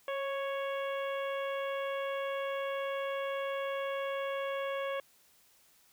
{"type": "harmonic tone with a mistuned harmonic", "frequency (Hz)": 554.4, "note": "C#5", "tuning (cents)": 0, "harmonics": [1, 2, 3, 4, 5, 6], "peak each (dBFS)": [-34, -40, -44, -46, -48, -50], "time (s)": [0.08, 5], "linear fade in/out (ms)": 2, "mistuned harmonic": 1, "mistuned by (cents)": -23, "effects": ["white hiss -65 dBFS RMS until 5.92 s"]}